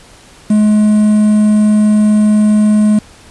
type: tone with quantisation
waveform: triangle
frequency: 211.9 Hz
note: G#3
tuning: 35 cents sharp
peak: -4 dBFS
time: 0.5-2.99 s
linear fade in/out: 5 ms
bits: 5
effects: pink hiss -40 dBFS RMS until 3.3 s + resampled to 24000 Hz